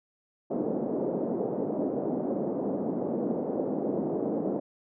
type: band-pass noise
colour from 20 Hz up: pink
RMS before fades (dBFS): -30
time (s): 0.5-4.6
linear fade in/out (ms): 10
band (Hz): 210 to 590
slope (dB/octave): 24
effects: none